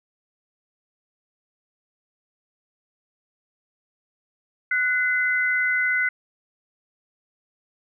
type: tone pair together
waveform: sine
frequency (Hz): 1480 / 2043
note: F#6 / C7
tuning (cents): 0 / -42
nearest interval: tritone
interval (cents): 558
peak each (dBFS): -22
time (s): 4.71-6.09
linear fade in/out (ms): 5
effects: none